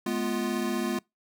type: chord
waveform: square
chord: F diminished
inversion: first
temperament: equal with one note detuned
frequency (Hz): 211.5 / 246.9 / 349.2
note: Ab3 / Cb4 / F4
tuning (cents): +32 / 0 / 0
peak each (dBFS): -32 / -32 / -32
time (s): 0.06-0.99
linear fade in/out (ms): 5
effects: noise-tail reverb RT60 0.2 s tail -25 dB re dry